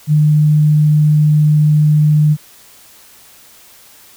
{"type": "tone", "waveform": "sine", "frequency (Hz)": 151.2, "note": "D#3", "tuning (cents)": -49, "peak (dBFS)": -7, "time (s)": [0.07, 2.37], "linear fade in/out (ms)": 50, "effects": ["white hiss -43 dBFS RMS until 4.16 s"]}